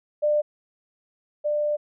sine tone pair in turn, 597 / 594.9 Hz, D5 / D5, +28 / +22 cents, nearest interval unison, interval 6 cents, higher first, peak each -18 / -21 dBFS, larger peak first, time 0.22-0.42 / 1.44-1.77 s, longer second, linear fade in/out 20 ms, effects none

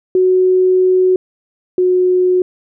sine tone pair in turn, 370 / 365.1 Hz, F#4 / F#4, 0 / -23 cents, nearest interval unison, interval 23 cents, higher first, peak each -8 / -9 dBFS, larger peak first, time 0.15-1.16 / 1.78-2.42 s, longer first, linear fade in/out 2 ms, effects none

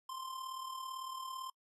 square tone with amplitude modulation, 1046.5 Hz, C6, in tune, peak -40 dBFS, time 0.09-1.5 s, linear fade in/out 5 ms, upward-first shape sine, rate 37.9 Hz, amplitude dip 55%, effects noise-tail reverb RT60 0.1 s tail -25 dB re dry + resampled to 32000 Hz

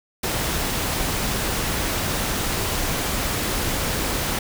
pink noise, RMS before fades -24 dBFS, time 0.23-4.39 s, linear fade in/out 5 ms, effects none

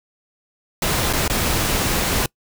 pink noise with dropouts, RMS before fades -20 dBFS, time 0.82-2.26 s, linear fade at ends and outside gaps 2 ms, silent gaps 1.129-1.134 / 1.279-1.298 s, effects noise-tail reverb RT60 0.1 s tail -25 dB re dry

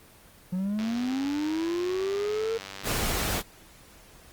triangle linear sweep, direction up, 178.6 to 458 Hz, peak -24 dBFS, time 0.52-2.58 s, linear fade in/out 10 ms
click train, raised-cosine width 0.2 ms, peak -21 dBFS, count 237, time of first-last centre 0.79-3.203 s, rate 97.8 Hz
pink noise, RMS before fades -28 dBFS, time 2.83-3.43 s, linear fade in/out 50 ms
effects pink hiss -53 dBFS RMS until 4.32 s + Opus 24 kbps

